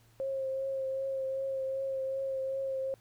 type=tone with vibrato; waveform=sine; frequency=535 Hz; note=C5; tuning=38 cents sharp; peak=-31 dBFS; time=0.2-2.94 s; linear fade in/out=0 ms; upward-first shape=triangle; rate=2.6 Hz; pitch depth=22 cents each way; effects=added 115 Hz sine -62 dBFS peak until 3 s + pink hiss -66 dBFS RMS until 3 s